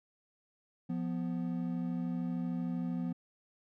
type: tone pair together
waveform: triangle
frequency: 175.08 / 248.1 Hz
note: F3 / B3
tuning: +5 / +8 cents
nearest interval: tritone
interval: 603 cents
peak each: -33 / -34 dBFS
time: 0.89-3.13 s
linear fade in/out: 10 ms
effects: none